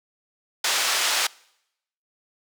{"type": "band-pass noise", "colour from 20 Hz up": "white", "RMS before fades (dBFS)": -23, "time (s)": [0.64, 1.27], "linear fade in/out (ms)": 5, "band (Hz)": [690, 5900], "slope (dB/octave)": 12, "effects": ["noise-tail reverb RT60 0.8 s tail -24 dB re dry"]}